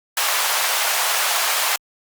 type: high-pass noise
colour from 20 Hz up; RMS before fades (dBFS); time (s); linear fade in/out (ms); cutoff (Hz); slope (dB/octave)
pink; -20; 0.17-1.76; 2; 710; 24
effects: Opus 48 kbps